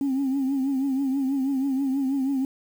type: tone with vibrato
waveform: sine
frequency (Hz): 270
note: C#4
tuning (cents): -45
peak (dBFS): -20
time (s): 0.01-2.45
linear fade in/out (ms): 2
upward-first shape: triangle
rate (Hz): 6.2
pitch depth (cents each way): 84
effects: tanh soft clip ceiling -19 dBFS + 8-bit